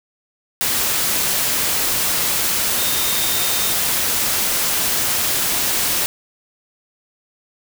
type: tone in noise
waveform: sine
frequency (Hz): 3667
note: A#7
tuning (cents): -29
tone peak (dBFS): -27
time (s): 2.78-3.73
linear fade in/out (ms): 0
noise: white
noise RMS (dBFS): -19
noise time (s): 0.61-6.06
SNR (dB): -11
effects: none